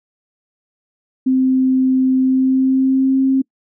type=tone with pitch glide; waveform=sine; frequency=260.3 to 266.2 Hz; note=C4 to C4; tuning=-9 to +30 cents; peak=-11 dBFS; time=1.26-3.42 s; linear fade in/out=10 ms; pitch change=+39 cents; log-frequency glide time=2.2-3.18 s; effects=noise-tail reverb RT60 0.1 s tail -26 dB re dry